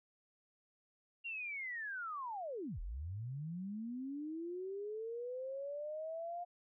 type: linear two-way sweep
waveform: sine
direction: down then up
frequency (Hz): 2794 to 35.6 to 709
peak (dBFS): -40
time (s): 1.24-6.45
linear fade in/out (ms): 20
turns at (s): 2.8
effects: none